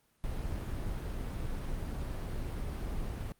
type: noise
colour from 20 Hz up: brown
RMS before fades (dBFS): -36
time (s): 0.24-3.32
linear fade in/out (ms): 0
effects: pink hiss -71 dBFS RMS until 3.39 s + Opus 32 kbps